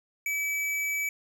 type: tone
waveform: square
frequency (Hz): 2295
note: D7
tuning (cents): -40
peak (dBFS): -28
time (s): 0.26-1.09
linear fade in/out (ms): 2
effects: none